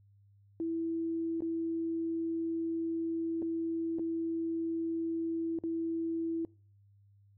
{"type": "tone with dropouts", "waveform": "sine", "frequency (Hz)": 329.6, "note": "E4", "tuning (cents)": 0, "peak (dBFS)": -31, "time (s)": [0.6, 6.45], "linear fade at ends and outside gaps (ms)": 1, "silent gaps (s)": [[1.406, 1.421], [3.42, 3.425], [3.986, 3.994], [5.588, 5.637]], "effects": ["noise-tail reverb RT60 0.4 s tail -24 dB re dry", "added 100 Hz sine -60 dBFS peak until 7.37 s"]}